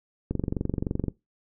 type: click train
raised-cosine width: 3 ms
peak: -14 dBFS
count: 19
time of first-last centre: 0.31-1.083 s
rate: 23.3 Hz
effects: noise-tail reverb RT60 0.2 s tail -20 dB re dry